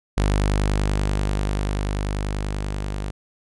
sawtooth tone with level ramp, 50.3 Hz, G1, 45 cents sharp, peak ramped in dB -13 to -22 dBFS, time 0.17-3.11 s, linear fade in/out 10 ms, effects resampled to 24000 Hz

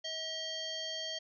harmonic tone with a mistuned harmonic, 640 Hz, D#5, 49 cents sharp, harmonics 1 / 3 / 5 / 7 / 9 / 10, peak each -44 / -47 / -40 / -42 / -50 / -52 dBFS, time 0.04-1.19 s, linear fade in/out 10 ms, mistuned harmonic 9, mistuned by -58 cents, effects none

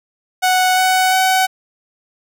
sawtooth tone with pitch steps, 740 / 746.4 / 752.9 Hz, F#5 / F#5 / F#5, 0 / +15 / +30 cents, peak -8 dBFS, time 0.42-1.47 s, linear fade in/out 20 ms, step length 350 ms, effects none

